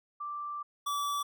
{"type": "tone pair in turn", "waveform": ["sine", "square"], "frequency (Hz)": [1174.7, 1153.2], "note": ["D6", "D6"], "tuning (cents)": [0, -32], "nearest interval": "unison", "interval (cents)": 32, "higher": "first", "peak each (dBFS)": [-35, -31], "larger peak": "second", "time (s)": [[0.2, 0.63], [0.86, 1.23]], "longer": "first", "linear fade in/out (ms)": 10, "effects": []}